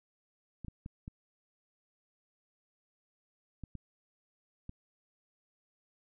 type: clicks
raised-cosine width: 5 ms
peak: -30 dBFS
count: 7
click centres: 0.647 / 0.683 / 0.861 / 1.079 / 3.637 / 3.753 / 4.694 s
effects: none